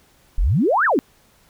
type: exponential two-way sweep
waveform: sine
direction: up then down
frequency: 32.27 to 1864.7 to 233.6 Hz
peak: -14 dBFS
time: 0.38-0.99 s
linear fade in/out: 0 ms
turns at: 0.85 s
effects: pink hiss -56 dBFS RMS until 1.49 s